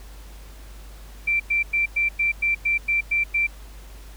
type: tone bursts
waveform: sine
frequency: 2349 Hz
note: D7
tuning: in tune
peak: -18 dBFS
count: 10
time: 1.27-3.47 s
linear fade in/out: 10 ms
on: 130 ms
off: 100 ms
effects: added 50 Hz sine -39 dBFS peak until 4.16 s + pink hiss -49 dBFS RMS until 4.16 s